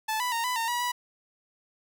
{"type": "tone with pitch steps", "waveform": "sawtooth", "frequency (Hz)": [873, 990, 924, 997, 914, 968, 979], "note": ["A5", "B5", "A#5", "B5", "A#5", "B5", "B5"], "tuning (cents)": [-14, 4, -16, 16, -34, -35, -15], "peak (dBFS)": -23, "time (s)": [0.08, 0.92], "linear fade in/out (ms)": 10, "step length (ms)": 120, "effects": ["9-bit"]}